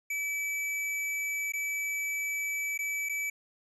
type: tone with dropouts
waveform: square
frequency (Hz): 2301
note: D7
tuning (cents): -36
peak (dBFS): -31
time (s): 0.1-3.3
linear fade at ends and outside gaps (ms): 5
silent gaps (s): 1.522-1.535 / 2.777-2.789 / 3.089-3.094
effects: resampled to 32000 Hz